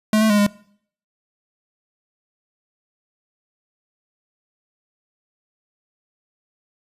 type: tone with pitch steps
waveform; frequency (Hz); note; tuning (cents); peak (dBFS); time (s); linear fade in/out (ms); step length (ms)
square; 215.1 / 219.1 / 207.2 / 204.6; A3 / A3 / G#3 / G#3; -39 / -7 / -4 / -26; -14; 0.13-0.466; 2; 84
effects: noise-tail reverb RT60 0.6 s tail -22 dB re dry + resampled to 32000 Hz